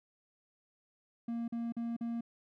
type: tone bursts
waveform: triangle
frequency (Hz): 233.1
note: A#3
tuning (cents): 0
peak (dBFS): -32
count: 4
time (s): 1.28-2.209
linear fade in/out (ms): 5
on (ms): 200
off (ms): 43
effects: none